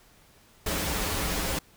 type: noise with comb filter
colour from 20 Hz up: pink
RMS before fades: -29 dBFS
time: 0.66-1.59 s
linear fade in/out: 5 ms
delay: 8.3 ms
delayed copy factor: -0.75
effects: pink hiss -58 dBFS RMS until 1.76 s